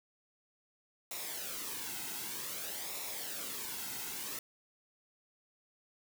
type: noise with flanger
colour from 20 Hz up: white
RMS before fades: -41 dBFS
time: 1.11-4.39 s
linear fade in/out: 2 ms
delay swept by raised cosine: 0.64 to 1.74 ms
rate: 0.53 Hz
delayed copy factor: -0.6
effects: none